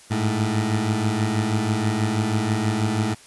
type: beating tone pair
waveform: 20% pulse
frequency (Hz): 103.83 / 110.03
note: G#2 / A2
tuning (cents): 0 / 0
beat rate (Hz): 6.2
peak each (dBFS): -20 / -17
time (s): 0.1-3.15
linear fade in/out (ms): 20
effects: white hiss -48 dBFS RMS until 3.26 s + resampled to 24000 Hz